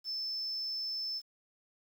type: tone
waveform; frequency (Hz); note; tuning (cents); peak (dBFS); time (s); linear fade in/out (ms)
sine; 5274; E8; 0; -34; 0.04-1.22; 50
effects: 10-bit